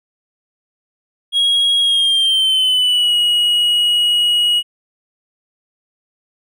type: tone with pitch glide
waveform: triangle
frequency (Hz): 3296 to 2903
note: G#7 to F#7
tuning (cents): -14 to -34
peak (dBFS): -10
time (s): 1.32-4.63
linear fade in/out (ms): 50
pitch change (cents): -220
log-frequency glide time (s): 1.81-3.14
effects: none